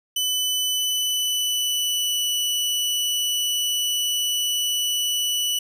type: tone with pitch glide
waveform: sawtooth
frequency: 3000 to 2962 Hz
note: F#7 to F#7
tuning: +23 to +1 cents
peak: -18 dBFS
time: 0.16-5.59 s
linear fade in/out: 5 ms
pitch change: -22 cents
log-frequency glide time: 0.72-2.3 s
effects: none